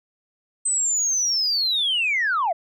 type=linear sweep; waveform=sine; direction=down; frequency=8220 to 622.3 Hz; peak=-18 dBFS; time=0.65-2.53 s; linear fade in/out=10 ms; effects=tanh soft clip ceiling -15 dBFS